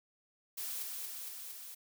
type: noise with echo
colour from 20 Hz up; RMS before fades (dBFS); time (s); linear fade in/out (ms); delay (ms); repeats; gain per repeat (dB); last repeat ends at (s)
blue; -40; 0.57-0.83; 10; 230; 4; -2; 1.75
effects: none